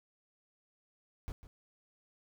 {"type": "noise with echo", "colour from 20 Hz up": "brown", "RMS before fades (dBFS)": -39, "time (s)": [1.28, 1.32], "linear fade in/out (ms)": 0, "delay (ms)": 150, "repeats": 1, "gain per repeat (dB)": -13, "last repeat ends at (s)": 1.47, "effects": []}